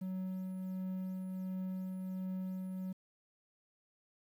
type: tone with tremolo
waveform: triangle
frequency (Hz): 186.7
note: F#3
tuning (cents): +16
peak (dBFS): -34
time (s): 0.01-2.93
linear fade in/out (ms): 10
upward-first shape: triangle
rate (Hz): 1.4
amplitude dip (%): 30
effects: 11-bit